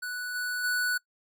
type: tone with level steps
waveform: square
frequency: 1480 Hz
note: F#6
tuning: in tune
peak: -33 / -30 / -26 dBFS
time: 0.02-0.98 s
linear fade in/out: 10 ms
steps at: 0.34 / 0.63 s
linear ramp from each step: 20 ms
effects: noise-tail reverb RT60 0.1 s tail -23 dB re dry